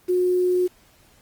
sine tone with quantisation, 362.2 Hz, F#4, 37 cents flat, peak -17 dBFS, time 0.08-0.68 s, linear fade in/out 20 ms, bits 7, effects pink hiss -56 dBFS RMS until 1.21 s + Opus 24 kbps

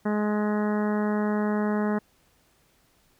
harmonic tone, 210 Hz, G#3, 19 cents sharp, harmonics 1 / 2 / 3 / 4 / 5 / 6 / 7 / 8 / 9, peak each -24 / -30 / -34 / -36 / -38 / -40 / -41 / -42 / -43 dBFS, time 0.05-1.99 s, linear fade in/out 10 ms, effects pink hiss -64 dBFS RMS until 3.19 s

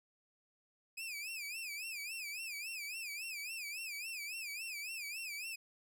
sawtooth tone with vibrato, 2489 Hz, D#7, in tune, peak -38 dBFS, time 0.97-5.56 s, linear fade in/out 10 ms, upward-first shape sine, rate 3.6 Hz, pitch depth 160 cents each way, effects none

